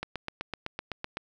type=click train; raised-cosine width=0.3 ms; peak=-17 dBFS; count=10; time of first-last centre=0.03-1.171 s; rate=7.89 Hz; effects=none